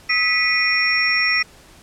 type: tone cluster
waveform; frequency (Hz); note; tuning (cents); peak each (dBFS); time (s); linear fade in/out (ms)
sine; 1275 / 1969 / 2167 / 2451 / 5520; D#6 / B6 / C#7 / D#7 / F8; +42 / -6 / -40 / -27 / -21; -28 / -19 / -28 / -20 / -22; 0.09-1.43; 10
effects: pink hiss -47 dBFS RMS until 1.82 s + low-pass 11000 Hz 12 dB/octave